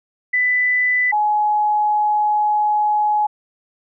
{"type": "tone pair in turn", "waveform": "sine", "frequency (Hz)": [1993, 842.3], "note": ["B6", "G#5"], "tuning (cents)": [15, 24], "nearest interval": "octave + minor third", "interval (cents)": 1491, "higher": "first", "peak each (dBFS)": -14, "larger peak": "neither", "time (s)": [[0.33, 1.12], [1.12, 3.27]], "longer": "second", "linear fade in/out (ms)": 10, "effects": []}